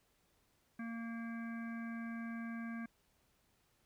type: harmonic tone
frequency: 230.2 Hz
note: A#3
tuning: 22 cents flat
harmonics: 1 / 3 / 5 / 7 / 9 / 10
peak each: -41 / -56 / -55 / -51 / -60 / -59 dBFS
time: 0.79-2.86 s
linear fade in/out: 5 ms
effects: pink hiss -75 dBFS RMS until 3.85 s